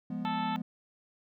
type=chord; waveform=triangle; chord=F diminished; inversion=none; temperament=equal; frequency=174.61 / 207.7 / 246.9 Hz; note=F3 / Ab3 / Cb4; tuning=0 / 0 / 0 cents; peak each=-37 / -35 / -35 dBFS; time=0.1-0.62 s; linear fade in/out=5 ms
type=harmonic tone; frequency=439 Hz; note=A4; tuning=4 cents flat; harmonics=2 / 3 / 4 / 5 / 6 / 7 / 8 / 9; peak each=-32 / -40 / -46 / -48 / -47 / -49 / -47 / -53 dBFS; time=0.25-0.56 s; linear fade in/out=0 ms
effects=none